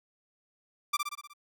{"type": "tone with echo", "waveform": "sawtooth", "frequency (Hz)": 1178, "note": "D6", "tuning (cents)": 5, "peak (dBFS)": -21, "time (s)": [0.93, 0.97], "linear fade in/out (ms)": 10, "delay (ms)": 61, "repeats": 6, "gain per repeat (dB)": -4, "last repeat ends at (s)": 1.336, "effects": []}